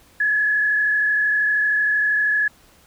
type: tone with frequency modulation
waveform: sine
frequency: 1697 Hz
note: G#6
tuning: 37 cents sharp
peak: -16 dBFS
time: 0.2-2.48 s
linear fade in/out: 5 ms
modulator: 32.9 Hz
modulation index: 0.89
effects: pink hiss -53 dBFS RMS until 2.86 s